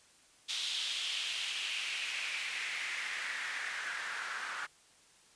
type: noise with band-pass filter sweep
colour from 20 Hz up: white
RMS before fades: -38 dBFS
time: 0.48-4.67 s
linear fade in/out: 20 ms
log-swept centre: 3600 to 1400 Hz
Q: 3.3
effects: white hiss -63 dBFS RMS until 5.35 s + resampled to 22050 Hz